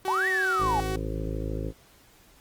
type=tone with pitch glide; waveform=sawtooth; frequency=378.2 to 375.4 Hz; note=F#4 to F#4; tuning=+38 to +25 cents; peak=-26 dBFS; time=0.05-0.96 s; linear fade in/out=2 ms; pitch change=-13 cents; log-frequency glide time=0.25-0.71 s
type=linear two-way sweep; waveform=sine; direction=up then down; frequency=784 to 1928 to 784 Hz; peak=-23 dBFS; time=0.08-0.8 s; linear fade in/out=0 ms; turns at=0.28 s
type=harmonic tone; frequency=53.4 Hz; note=G#1; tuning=49 cents sharp; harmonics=1 / 2 / 3 / 5 / 6 / 7 / 8 / 9 / 10; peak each=-32 / -35 / -37 / -39 / -40 / -40 / -41 / -42 / -42 dBFS; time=0.58-1.73 s; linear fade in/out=50 ms
effects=pink hiss -57 dBFS RMS until 2.4 s + Opus 24 kbps